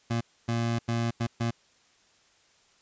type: tone bursts at uneven times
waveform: 25% pulse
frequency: 116.54 Hz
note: A#2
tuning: in tune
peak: -22 dBFS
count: 5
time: 0.1-0.21 / 0.48-0.79 / 0.88-1.11 / 1.2-1.27 / 1.4-1.51 s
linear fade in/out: 10 ms
effects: white hiss -63 dBFS RMS until 2.81 s + resampled to 16000 Hz